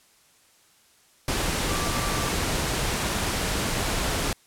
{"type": "tone in noise", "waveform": "sine", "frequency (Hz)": 1168, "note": "D6", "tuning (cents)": -10, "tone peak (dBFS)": -33, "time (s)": [1.69, 2.29], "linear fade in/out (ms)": 2, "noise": "pink", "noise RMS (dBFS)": -26, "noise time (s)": [1.28, 4.33], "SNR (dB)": -10, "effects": ["white hiss -59 dBFS RMS until 4.46 s", "low-pass 11000 Hz 12 dB/octave"]}